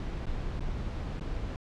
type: noise with dropouts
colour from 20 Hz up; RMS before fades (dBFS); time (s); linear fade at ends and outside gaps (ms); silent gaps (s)
brown; -34; 0-1.56; 1; 0.257-0.266 / 0.595-0.606 / 1.197-1.209
effects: low-pass 5000 Hz 12 dB/octave